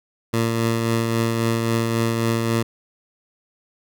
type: tone with tremolo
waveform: 15% pulse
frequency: 114.7 Hz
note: A#2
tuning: 28 cents flat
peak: -11 dBFS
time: 0.33-2.63 s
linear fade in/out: 10 ms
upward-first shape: triangle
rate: 3.7 Hz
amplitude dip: 35%
effects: none